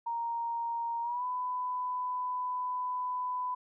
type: tone with pitch glide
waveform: sine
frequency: 932.3 to 999.2 Hz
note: A#5 to B5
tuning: 0 to +20 cents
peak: -31 dBFS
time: 0.06-3.55 s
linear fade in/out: 10 ms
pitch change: +120 cents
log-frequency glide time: 1.02-1.24 s
effects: none